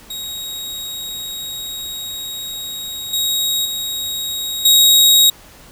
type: tone with level steps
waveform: sawtooth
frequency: 3788 Hz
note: A#7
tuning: 27 cents sharp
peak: -22 / -13 / -18 / -5 dBFS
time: 0.1-5.3 s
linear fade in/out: 5 ms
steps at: 3.13 / 3.65 / 4.65 s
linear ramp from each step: 5 ms
effects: pink hiss -43 dBFS RMS until 5.71 s